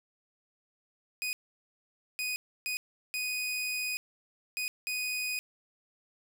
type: tone bursts at uneven times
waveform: sawtooth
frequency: 2489 Hz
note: D#7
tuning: in tune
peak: -28 dBFS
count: 6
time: 1.22-1.33 / 2.19-2.36 / 2.66-2.77 / 3.14-3.97 / 4.57-4.68 / 4.87-5.39 s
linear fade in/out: 0 ms
effects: 10-bit